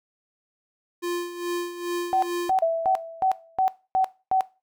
square tone with tremolo, 349.2 Hz, F4, in tune, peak -25 dBFS, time 1.02-2.51 s, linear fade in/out 20 ms, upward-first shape sine, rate 2.4 Hz, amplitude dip 70%
sine tone bursts, 758 Hz, F#5, 42 cents sharp, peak -18 dBFS, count 7, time 2.13-4.408 s, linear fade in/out 0 ms, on 94 ms, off 270 ms
sine tone with exponential decay, 659.3 Hz, E5, in tune, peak -16 dBFS, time 2.62-3.68 s, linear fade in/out 5 ms, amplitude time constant 230 ms
effects noise-tail reverb RT60 0.3 s tail -19 dB re dry

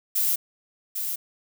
violet noise with echo, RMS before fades -23 dBFS, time 0.15-0.36 s, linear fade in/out 10 ms, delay 800 ms, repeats 1, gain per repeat -6 dB, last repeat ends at 1.16 s, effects none

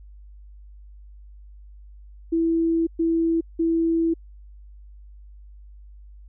sine tone bursts at uneven times, 330.1 Hz, E4, 2 cents sharp, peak -18 dBFS, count 3, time 2.32-2.87 / 2.99-3.41 / 3.59-4.14 s, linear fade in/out 10 ms, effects added 50 Hz sine -42 dBFS peak until 6.28 s

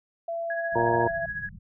sine tone, 672 Hz, E5, 33 cents sharp, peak -28 dBFS, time 0.28-1.26 s, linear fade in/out 5 ms
sine tone with tremolo, 1665 Hz, G#6, 4 cents sharp, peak -28 dBFS, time 0.5-1.49 s, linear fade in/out 2 ms, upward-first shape sine, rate 14 Hz, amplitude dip 65%
white low-pass noise, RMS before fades -44 dBFS, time 0.72-1.59 s, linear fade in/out 5 ms, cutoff 200 Hz, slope 96 dB/octave
harmonic tone, 117.1 Hz, A#2, 8 cents sharp, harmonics 1 / 2 / 3 / 4 / 5 / 6 / 7 / 8, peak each -32 / -36 / -27 / -28 / -33 / -33 / -36 / -25 dBFS, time 0.75-1.08 s, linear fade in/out 10 ms
effects none

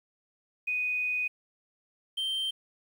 sine / triangle tone pair in turn, 2489 / 3136 Hz, D#7 / G7, 0 / 0 cents, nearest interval major third, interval 400 cents, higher second, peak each -27 dBFS, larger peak neither, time 0.67-1.28 / 2.17-2.51 s, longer first, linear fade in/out 10 ms, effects 10-bit

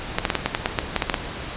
clicks, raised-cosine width 0.3 ms, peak -3 dBFS, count 12, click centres 0.185 / 0.252 / 0.302 / 0.353 / 0.46 / 0.549 / 0.659 / 0.788 / 0.963 / 1.022 / 1.098 / 1.142 s, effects pink hiss -32 dBFS RMS until 1.56 s + resampled to 8000 Hz

